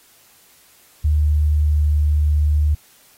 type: tone with pitch glide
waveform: sine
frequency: 75.4 to 74.84 Hz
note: D2 to D2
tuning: +46 to +33 cents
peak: -13 dBFS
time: 1.04-2.75 s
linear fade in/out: 10 ms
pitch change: -13 cents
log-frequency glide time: 1.16-1.76 s
effects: white hiss -52 dBFS RMS until 3.17 s + AAC 48 kbps